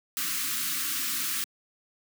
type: band-stop noise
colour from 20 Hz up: white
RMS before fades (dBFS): -30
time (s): 0.17-1.44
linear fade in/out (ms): 0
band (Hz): 330 to 1100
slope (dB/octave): 96
effects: high-pass 200 Hz 12 dB/octave